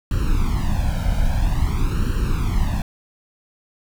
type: noise with flanger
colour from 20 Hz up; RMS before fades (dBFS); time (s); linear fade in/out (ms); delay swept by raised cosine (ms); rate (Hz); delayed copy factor
brown; -19; 0.11-2.82; 2; 0.7 to 1.32; 0.5; +1
effects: none